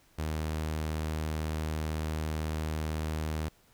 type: tone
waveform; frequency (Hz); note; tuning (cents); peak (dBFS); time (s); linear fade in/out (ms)
sawtooth; 78; D#2; +5; -27; 0.18-3.49; 10
effects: pink hiss -64 dBFS RMS until 3.73 s